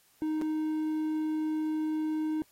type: tone with dropouts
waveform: triangle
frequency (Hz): 310.9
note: D#4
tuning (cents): -1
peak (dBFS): -26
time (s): 0.22-2.42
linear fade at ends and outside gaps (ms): 0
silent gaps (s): 0.414-0.42
effects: white hiss -65 dBFS RMS until 2.51 s + AAC 48 kbps